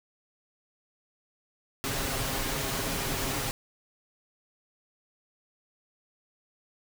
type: noise with comb filter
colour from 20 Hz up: pink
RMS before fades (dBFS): -31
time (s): 1.84-3.51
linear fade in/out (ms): 0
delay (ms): 7.4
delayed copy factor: +0.55
effects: none